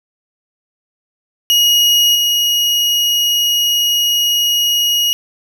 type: tone with level steps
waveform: 35% pulse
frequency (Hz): 2887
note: F#7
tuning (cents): -43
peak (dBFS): -7 / -10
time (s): 1.5-5.13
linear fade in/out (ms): 0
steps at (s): 2.15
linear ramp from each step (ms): 2
effects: none